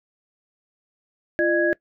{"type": "tone cluster", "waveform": "sine", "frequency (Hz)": [343.2, 607, 1663], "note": ["F4", "D#5", "G#6"], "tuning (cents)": [-30, -43, 2], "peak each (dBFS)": [-21, -22, -22], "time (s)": [1.39, 1.73], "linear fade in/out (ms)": 0, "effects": ["noise-tail reverb RT60 0.1 s tail -21 dB re dry"]}